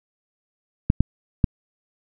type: clicks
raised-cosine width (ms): 5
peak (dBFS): -3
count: 3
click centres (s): 0.901 / 1.006 / 1.442
effects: none